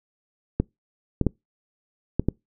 clicks, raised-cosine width 3 ms, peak -7 dBFS, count 5, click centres 0.6 / 1.213 / 1.267 / 2.196 / 2.286 s, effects noise-tail reverb RT60 0.2 s tail -26 dB re dry

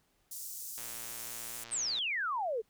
pink high-pass noise, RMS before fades -43 dBFS, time 0.31-1.64 s, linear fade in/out 5 ms, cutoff 6300 Hz, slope 24 dB/octave
click train, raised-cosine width 0.2 ms, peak -30 dBFS, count 141, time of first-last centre 0.78-1.987 s, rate 116 Hz
sine exponential sweep, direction down, 8870 to 415.3 Hz, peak -31 dBFS, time 1.71-2.62 s, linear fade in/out 20 ms
effects pink hiss -73 dBFS RMS until 2.69 s

